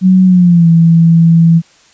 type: tone with pitch glide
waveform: sine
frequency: 186.2 to 165.89 Hz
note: F#3 to E3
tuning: +11 to +11 cents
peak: -3 dBFS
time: 0.01-1.62 s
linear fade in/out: 50 ms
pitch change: -200 cents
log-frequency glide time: 0.25-0.68 s
effects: white hiss -46 dBFS RMS until 1.93 s + resampled to 16000 Hz